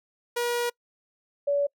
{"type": "tone pair in turn", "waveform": ["sawtooth", "sine"], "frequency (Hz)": [479.6, 570.3], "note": ["A#4", "C#5"], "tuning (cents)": [49, 49], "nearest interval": "minor third", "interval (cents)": 300, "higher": "second", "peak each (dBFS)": -21, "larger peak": "neither", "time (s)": [[0.36, 0.7], [1.47, 1.67]], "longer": "first", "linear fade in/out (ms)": 10, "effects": ["noise-tail reverb RT60 0.1 s tail -26 dB re dry"]}